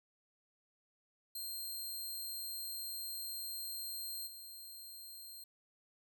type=tone with level steps; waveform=10% pulse; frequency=4186 Hz; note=C8; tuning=in tune; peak=-34 / -42 dBFS; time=1.35-5.44 s; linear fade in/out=5 ms; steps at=4.26 s; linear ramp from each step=20 ms; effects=none